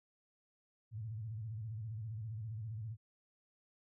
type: tone with vibrato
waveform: sine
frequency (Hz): 110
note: A2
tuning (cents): 0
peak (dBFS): -40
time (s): 0.91-2.97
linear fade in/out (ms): 50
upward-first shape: square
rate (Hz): 15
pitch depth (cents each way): 100
effects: none